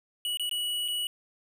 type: tone with dropouts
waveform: square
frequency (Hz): 2933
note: F#7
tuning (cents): -16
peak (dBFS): -29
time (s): 0.25-1.07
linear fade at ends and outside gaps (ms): 1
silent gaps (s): 0.372-0.396 / 0.494-0.512 / 0.88-0.884
effects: none